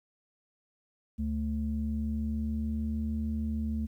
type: tone pair together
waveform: sine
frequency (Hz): 73.42 / 220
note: D2 / A3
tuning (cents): 0 / 0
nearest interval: octave + perfect fifth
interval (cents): 1900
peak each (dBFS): -31 / -31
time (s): 1.18-3.87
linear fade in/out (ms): 20
effects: tanh soft clip ceiling -22 dBFS + 11-bit